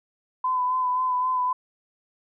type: tone with vibrato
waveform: sine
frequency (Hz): 1010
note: B5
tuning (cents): +39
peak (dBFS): -21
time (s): 0.44-1.53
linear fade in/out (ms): 5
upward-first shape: sine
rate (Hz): 3.8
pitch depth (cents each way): 25
effects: none